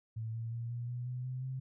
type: tone with pitch steps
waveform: sine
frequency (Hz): 111.8 / 114.35 / 116.95 / 119.62 / 122.34 / 125.13 / 127.98 / 130.9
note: A2 / A#2 / A#2 / A#2 / B2 / B2 / C3 / C3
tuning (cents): +28 / -33 / +6 / +45 / -16 / +23 / -38 / +1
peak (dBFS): -36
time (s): 0.16-1.6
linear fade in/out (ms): 10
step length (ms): 180
effects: none